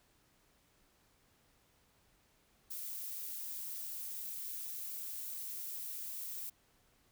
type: noise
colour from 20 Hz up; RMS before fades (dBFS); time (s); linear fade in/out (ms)
violet; -43; 2.7-6.5; 10
effects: pink hiss -71 dBFS RMS until 7.11 s